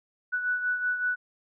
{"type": "beating tone pair", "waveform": "sine", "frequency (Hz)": [1480, 1485.3], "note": ["F#6", "F#6"], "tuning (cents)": [0, 6], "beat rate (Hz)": 5.3, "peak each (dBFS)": [-26, -34], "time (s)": [0.32, 1.16], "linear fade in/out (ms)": 20, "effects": []}